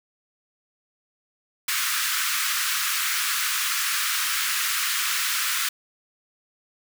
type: high-pass noise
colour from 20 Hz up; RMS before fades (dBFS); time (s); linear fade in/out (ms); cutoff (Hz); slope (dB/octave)
pink; -25; 1.68-5.69; 5; 1200; 48
effects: none